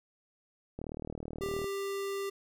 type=click train; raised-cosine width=2 ms; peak=-26 dBFS; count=34; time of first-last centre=0.79-1.643 s; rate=38.7 Hz
type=tone; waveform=square; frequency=395.2 Hz; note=G4; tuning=14 cents sharp; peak=-34 dBFS; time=1.41-2.3 s; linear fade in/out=10 ms
effects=none